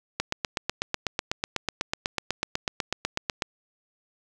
click train, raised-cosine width 0.2 ms, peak -8 dBFS, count 27, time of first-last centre 0.2-3.422 s, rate 8.07 Hz, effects none

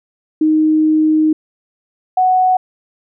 sine tone pair in turn, 311.1 / 741.2 Hz, D#4 / F#5, 0 / +3 cents, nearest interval octave + minor third, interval 1503 cents, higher second, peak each -9 dBFS, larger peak neither, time 0.41-1.33 / 2.17-2.57 s, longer first, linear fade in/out 5 ms, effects none

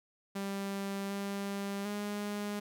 sawtooth tone with pitch steps, 197.4 / 199.1 / 206 Hz, G3 / G3 / G#3, +12 / +27 / -14 cents, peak -31 dBFS, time 0.35-2.6 s, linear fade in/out 10 ms, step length 750 ms, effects none

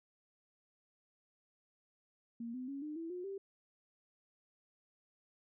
sine tone with pitch steps, 233.1 / 254.2 / 277.2 / 302.3 / 329.7 / 359.5 / 392 Hz, A#3 / C4 / C#4 / D#4 / E4 / F#4 / G4, 0 / -50 / 0 / -50 / 0 / -50 / 0 cents, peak -40 dBFS, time 2.4-3.38 s, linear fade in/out 5 ms, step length 140 ms, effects none

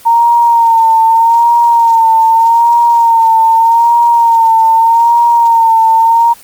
sine tone with vibrato, 920 Hz, A#5, 23 cents flat, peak -4 dBFS, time 0.05-6.34 s, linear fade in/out 20 ms, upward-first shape sine, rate 0.82 Hz, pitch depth 42 cents each way, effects white hiss -37 dBFS RMS until 6.43 s + Opus 24 kbps

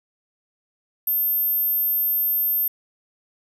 sine tone, 13290 Hz, G#9, in tune, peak -16 dBFS, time 1.07-2.68 s, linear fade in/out 5 ms, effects tanh soft clip ceiling -18 dBFS + 8-bit

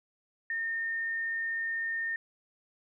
sine tone, 1824 Hz, A#6, 38 cents flat, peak -30 dBFS, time 0.5-2.16 s, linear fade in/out 2 ms, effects none

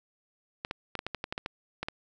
clicks, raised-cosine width 0.3 ms, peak -17 dBFS, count 12, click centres 0.649 / 0.711 / 0.953 / 0.991 / 1.066 / 1.147 / 1.241 / 1.325 / 1.379 / 1.461 / 1.83 / 1.885 s, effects none

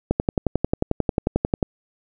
click train, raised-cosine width 2 ms, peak -5 dBFS, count 18, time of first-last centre 0.11-1.628 s, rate 11.2 Hz, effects none

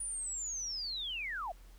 sine linear sweep, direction down, 9650 to 629 Hz, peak -36 dBFS, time 0-1.52 s, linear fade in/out 5 ms, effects added 42 Hz sine -52 dBFS peak until 1.78 s + pink hiss -64 dBFS RMS until 1.78 s

